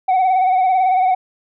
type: tone with vibrato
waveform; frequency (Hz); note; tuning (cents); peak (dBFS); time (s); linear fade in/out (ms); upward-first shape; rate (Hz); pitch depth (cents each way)
sine; 747; F#5; +16; -9; 0.08-1.15; 10; sine; 18; 48
effects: tanh soft clip ceiling -11 dBFS